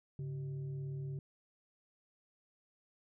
sine tone with frequency modulation, 140 Hz, C#3, 18 cents sharp, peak -38 dBFS, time 0.19-1.19 s, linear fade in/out 2 ms, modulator 243 Hz, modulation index 0.4, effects none

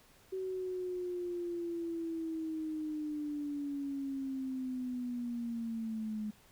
sine linear sweep, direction down, 379.3 to 210.9 Hz, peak -35 dBFS, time 0.32-6.31 s, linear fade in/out 10 ms, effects pink hiss -63 dBFS RMS until 6.51 s

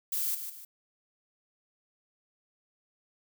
violet noise with echo, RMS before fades -31 dBFS, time 0.12-0.35 s, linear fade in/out 5 ms, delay 150 ms, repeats 2, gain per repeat -8 dB, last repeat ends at 0.65 s, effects none

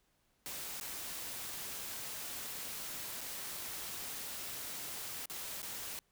white noise with dropouts, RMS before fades -43 dBFS, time 0.46-5.99 s, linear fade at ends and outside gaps 0 ms, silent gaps 0.799-0.811 / 3.208-3.213 / 5.257-5.298 / 5.618-5.629 s, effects pink hiss -75 dBFS RMS until 6.11 s

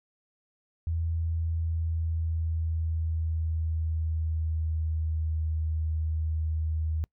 sine tone with pitch glide, 82.41 to 79.01 Hz, E2 to D#2, 0 to +27 cents, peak -26 dBFS, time 0.87-7.04 s, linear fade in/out 0 ms, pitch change -73 cents, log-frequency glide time 0.97-5.43 s, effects noise-tail reverb RT60 0.1 s tail -26 dB re dry

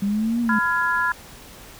sine linear two-way sweep, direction up then down, 196 to 240 to 208.3 Hz, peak -19 dBFS, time 0.02-0.59 s, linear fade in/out 5 ms, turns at 0.41 s
sine chord, F diminished, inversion second, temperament just, 1005.8 / 1396.9 / 1676.3 Hz, Cb6 / F6 / Ab6, +31 / 0 / +16 cents, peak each -23 dBFS, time 0.49-1.12 s, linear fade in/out 2 ms
effects pink hiss -43 dBFS RMS until 1.79 s

